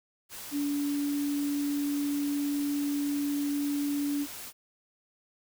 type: tone in noise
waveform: sine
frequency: 287.3 Hz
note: D4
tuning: 38 cents flat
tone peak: -27 dBFS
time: 0.51-4.27 s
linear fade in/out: 50 ms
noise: white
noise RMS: -42 dBFS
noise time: 0.29-4.53 s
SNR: +12 dB
effects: none